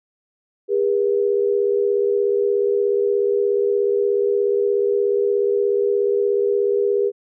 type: tone pair together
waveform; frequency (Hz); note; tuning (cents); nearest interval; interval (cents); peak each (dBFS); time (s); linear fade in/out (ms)
sine; 403.8 / 480.6; G#4 / B4; -49 / -47; minor third; 302; -17 / -21; 0.68-7.12; 50
effects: none